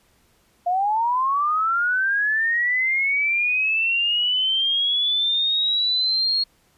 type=linear sweep; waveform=sine; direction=up; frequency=693 to 4309 Hz; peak=-18 dBFS; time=0.66-6.44 s; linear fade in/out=10 ms; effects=pink hiss -61 dBFS RMS until 6.77 s + resampled to 32000 Hz